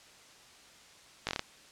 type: slowing click train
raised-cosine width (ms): 0.2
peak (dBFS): -14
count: 6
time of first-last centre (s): 1.27-1.394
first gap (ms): 18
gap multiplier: 1.16
effects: white hiss -56 dBFS RMS until 1.71 s + low-pass 7000 Hz 12 dB/octave